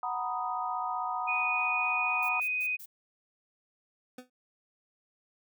sine chord, B major seventh, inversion second, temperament equal, 740 / 932.3 / 987.8 / 1244.5 Hz, F#5 / A#5 / B5 / D#6, 0 / 0 / 0 / 0 cents, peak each -35 / -37 / -37 / -35 dBFS, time 0.03-2.4 s, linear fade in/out 2 ms
sine tone with pitch glide, 2476 to 2499 Hz, D#7 to D#7, -9 to +7 cents, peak -28 dBFS, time 1.27-2.77 s, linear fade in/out 20 ms, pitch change +16 cents, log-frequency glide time 2.35-2.44 s
violet noise bursts, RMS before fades -46 dBFS, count 4, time 2.22-2.86 s, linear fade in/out 10 ms, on 70 ms, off 120 ms
25% pulse tone with exponential decay, 251.7 Hz, B3, 33 cents sharp, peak -35 dBFS, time 4.18-4.3 s, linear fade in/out 5 ms, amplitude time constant 24 ms
effects none

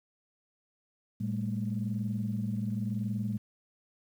sine tone cluster, 113.5 / 200.2 / 221.1 Hz, A#2 / G3 / A3, -46 / +37 / +9 cents, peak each -33 / -33 / -36 dBFS, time 1.2-3.38 s, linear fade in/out 10 ms, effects tanh soft clip ceiling -21 dBFS + 10-bit

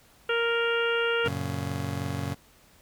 harmonic tone, 466.2 Hz, A#4, in tune, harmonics 1 / 2 / 3 / 4 / 5 / 6 / 7, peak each -26 / -38 / -28 / -37 / -37 / -32 / -40 dBFS, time 0.29-1.28 s, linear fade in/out 5 ms
30% pulse chord, F# major, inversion none, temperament just, 92.5 / 115.62 / 138.75 Hz, F#2 / A#2 / C#3, 0 / -14 / +2 cents, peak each -31 / -34 / -30 dBFS, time 1.24-2.35 s, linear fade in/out 20 ms
effects pink hiss -58 dBFS RMS until 2.81 s

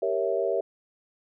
sine chord, G diminished seventh, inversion none, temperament equal, 392 / 466.2 / 554.4 / 659.3 Hz, G4 / Bb4 / Db5 / Fb5, 0 / 0 / 0 / 0 cents, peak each -29 dBFS, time 0.02-0.61 s, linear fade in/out 5 ms, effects none

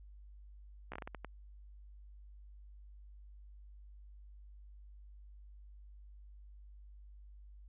slowing click train, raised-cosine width 0.5 ms, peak -28 dBFS, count 8, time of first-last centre 0.92-1.247 s, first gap 15 ms, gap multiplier 1.37, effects added 50 Hz sine -52 dBFS peak until 7.68 s + resampled to 8000 Hz

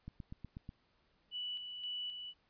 click train, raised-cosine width 5 ms, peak -33 dBFS, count 6, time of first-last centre 0.08-0.691 s, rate 8.18 Hz
sine tone with tremolo, 2960 Hz, F#7, in tune, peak -38 dBFS, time 1.31-2.34 s, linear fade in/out 50 ms, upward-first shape square, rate 1.9 Hz, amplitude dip 45%
effects pink hiss -74 dBFS RMS until 2.49 s + resampled to 11025 Hz

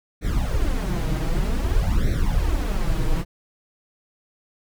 brown noise with flanger, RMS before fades -21 dBFS, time 0.21-3.25 s, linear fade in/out 50 ms, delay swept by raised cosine 0.5 to 6.4 ms, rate 0.53 Hz, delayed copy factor +0.95, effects none

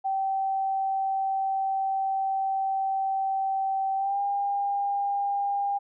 sine tone with pitch glide, 774 to 803.1 Hz, G5 to G5, -22 to +42 cents, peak -24 dBFS, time 0.04-5.79 s, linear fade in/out 20 ms, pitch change +64 cents, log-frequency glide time 3.96-4.2 s, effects none

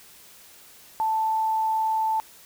sine tone, 881 Hz, A5, 2 cents sharp, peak -21 dBFS, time 1-2.2 s, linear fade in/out 0 ms, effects white hiss -50 dBFS RMS until 2.45 s

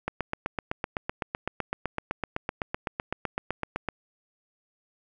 click train, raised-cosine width 0.5 ms, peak -13 dBFS, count 31, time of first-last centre 0.08-3.887 s, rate 7.88 Hz, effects none

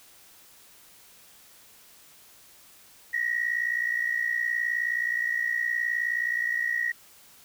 sine tone pair together, 1867.8 / 1927 Hz, A#6 / B6, +3 / -43 cents, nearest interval minor second, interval 54 cents, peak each -27 dBFS, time 3.13-6.92 s, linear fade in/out 10 ms, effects tanh soft clip ceiling -17 dBFS + white hiss -54 dBFS RMS until 7.44 s

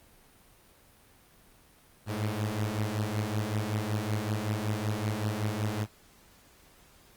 sawtooth beating tone pair, 103.83 / 109.13 Hz, G#2 / A2, 0 / -14 cents, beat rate 5.3 Hz, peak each -28 dBFS, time 2.06-5.87 s, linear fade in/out 50 ms, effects pink hiss -59 dBFS RMS until 7.16 s + Opus 32 kbps

